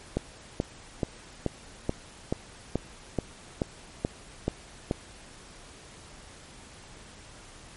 click train, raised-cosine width 2 ms, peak -12 dBFS, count 12, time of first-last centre 0.17-4.911 s, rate 2.32 Hz, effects pink hiss -49 dBFS RMS until 7.76 s + MP3 48 kbps

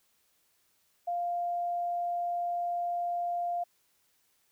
sine tone, 698.5 Hz, F5, in tune, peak -29 dBFS, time 1.07-3.64 s, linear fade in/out 10 ms, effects white hiss -71 dBFS RMS until 4.51 s

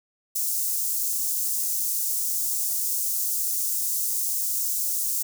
white high-pass noise, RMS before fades -26 dBFS, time 0.35-5.23 s, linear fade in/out 10 ms, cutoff 6200 Hz, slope 24 dB/octave, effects none

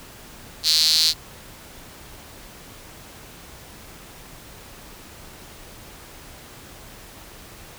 sawtooth tone with high-pass filter, 158.3 Hz, D#3, 30 cents sharp, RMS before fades -18 dBFS, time 0.63-1.14 s, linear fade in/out 50 ms, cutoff 4300 Hz, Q 7.2, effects pink hiss -43 dBFS RMS until 7.78 s

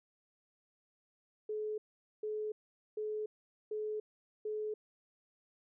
sine tone bursts, 427.5 Hz, A4, 50 cents flat, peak -35 dBFS, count 5, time 1.49-4.74 s, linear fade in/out 5 ms, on 290 ms, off 450 ms, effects none

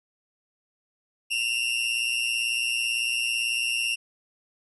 40% pulse tone pair together, 2693 / 2811 Hz, E7 / F7, +36 / +11 cents, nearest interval minor second, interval 75 cents, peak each -26 dBFS, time 1.3-3.96 s, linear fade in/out 20 ms, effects resampled to 32000 Hz

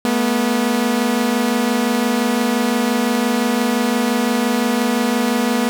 sawtooth tone pair together, 217.2 / 243 Hz, A3 / B3, -22 / -28 cents, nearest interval major second, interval 194 cents, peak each -16 / -13 dBFS, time 0.05-5.69 s, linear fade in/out 0 ms, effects none

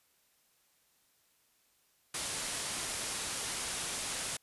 white low-pass noise, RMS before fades -38 dBFS, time 2.14-4.37 s, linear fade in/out 5 ms, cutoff 11000 Hz, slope 96 dB/octave, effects white hiss -71 dBFS RMS until 4.42 s + resampled to 32000 Hz

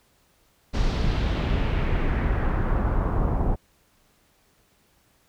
brown noise with low-pass filter sweep, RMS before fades -23 dBFS, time 0.73-3.56 s, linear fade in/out 20 ms, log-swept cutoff 5200 to 830 Hz, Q 1.7, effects pink hiss -63 dBFS RMS until 5.28 s

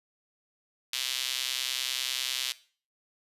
sawtooth tone with high-pass filter, 130 Hz, C3, 11 cents flat, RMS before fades -32 dBFS, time 0.93-2.52 s, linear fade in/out 2 ms, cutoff 3400 Hz, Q 1.9, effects noise-tail reverb RT60 0.4 s tail -17 dB re dry + resampled to 32000 Hz

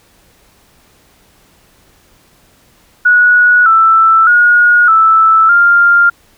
sine tone with pitch steps, 1462 / 1326 / 1441 / 1317 / 1398 Hz, F#6 / E6 / F#6 / E6 / F6, -21 / +10 / -46 / -2 / +1 cents, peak -4 dBFS, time 3.05-6.1 s, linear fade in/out 10 ms, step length 610 ms, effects pink hiss -49 dBFS RMS until 6.37 s

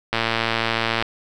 click train, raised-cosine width 0.3 ms, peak -4 dBFS, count 103, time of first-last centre 0.13-1.025 s, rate 114 Hz, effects none

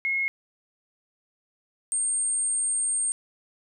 sine tone pair in turn, 2165 / 8608 Hz, C#7 / C9, -41 / +48 cents, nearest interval 2 octaves, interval 2389 cents, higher second, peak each -23 / -23 dBFS, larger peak neither, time 0.05-0.28 / 1.92-3.12 s, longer second, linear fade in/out 0 ms, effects none

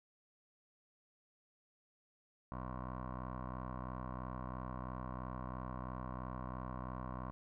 15% pulse tone with low-pass filter, 63 Hz, B1, 35 cents sharp, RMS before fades -44 dBFS, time 2.52-7.31 s, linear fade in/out 0 ms, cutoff 1100 Hz, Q 4.4, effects none

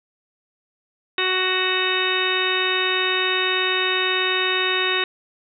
harmonic tone, 371.8 Hz, F#4, 8 cents sharp, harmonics 1 / 2 / 3 / 4 / 5 / 6 / 7 / 8 / 10, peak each -26 / -35 / -28 / -29 / -26 / -31 / -26 / -28 / -25 dBFS, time 1.18-5.04 s, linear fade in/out 2 ms, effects none

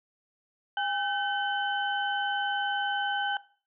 sine tone cluster, 810 / 1530 / 3040 Hz, G#5 / G6 / F#7, -43 / -42 / +46 cents, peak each -29 / -31 / -35 dBFS, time 0.77-3.37 s, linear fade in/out 2 ms, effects noise-tail reverb RT60 0.4 s tail -18 dB re dry

